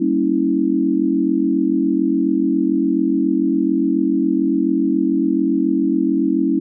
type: chord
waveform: sine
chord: G diminished seventh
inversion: none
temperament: equal with one note detuned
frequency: 196 / 233.1 / 277.2 / 324.3 Hz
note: G3 / Bb3 / Db4 / Fb4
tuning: 0 / 0 / 0 / -28 cents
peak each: -23 / -23 / -18 / -18 dBFS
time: 0-6.6 s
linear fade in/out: 10 ms
effects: none